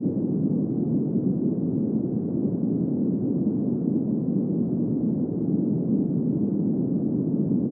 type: band-pass noise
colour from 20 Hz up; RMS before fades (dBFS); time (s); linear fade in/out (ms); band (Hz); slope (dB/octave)
white; -24; 0-7.71; 50; 160 to 280; 24
effects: none